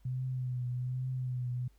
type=tone with vibrato; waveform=sine; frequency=126.4 Hz; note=B2; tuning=41 cents sharp; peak=-32 dBFS; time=0.05-1.68 s; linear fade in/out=5 ms; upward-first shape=triangle; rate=1.2 Hz; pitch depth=46 cents each way; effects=added 50 Hz sine -60 dBFS peak until 1.78 s + pink hiss -73 dBFS RMS until 1.78 s